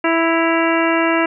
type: harmonic tone with a mistuned harmonic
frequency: 330 Hz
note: E4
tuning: 2 cents sharp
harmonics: 1 / 2 / 3 / 4 / 5 / 6 / 7 / 8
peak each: -17 / -20 / -22 / -23 / -24 / -25 / -25 / -26 dBFS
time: 0.04-1.26 s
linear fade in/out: 5 ms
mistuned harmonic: 8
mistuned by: +81 cents
effects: none